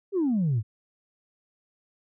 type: exponential sweep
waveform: sine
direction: down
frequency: 415.3 to 100.1 Hz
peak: -20 dBFS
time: 0.12-0.63 s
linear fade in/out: 50 ms
effects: tanh soft clip ceiling -19 dBFS